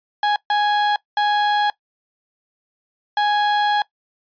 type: tone bursts at uneven times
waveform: 35% pulse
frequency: 830.6 Hz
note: G#5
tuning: in tune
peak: -14 dBFS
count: 4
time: 0.23-0.36 / 0.5-0.96 / 1.17-1.7 / 3.17-3.82 s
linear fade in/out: 2 ms
effects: noise-tail reverb RT60 0.1 s tail -20 dB re dry + resampled to 11025 Hz